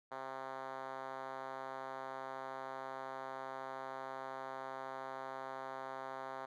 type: tone with band-pass filter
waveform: 5% pulse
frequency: 132.8 Hz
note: C3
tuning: 26 cents sharp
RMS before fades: -45 dBFS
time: 0.11-6.46 s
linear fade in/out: 10 ms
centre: 820 Hz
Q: 1.2
effects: none